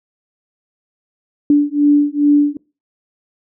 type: beating tone pair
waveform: sine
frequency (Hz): 290 / 292.4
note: D4 / D4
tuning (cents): -22 / -7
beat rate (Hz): 2.4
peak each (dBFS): -12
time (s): 1.5-2.57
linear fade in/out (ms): 2
effects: noise-tail reverb RT60 0.3 s tail -22 dB re dry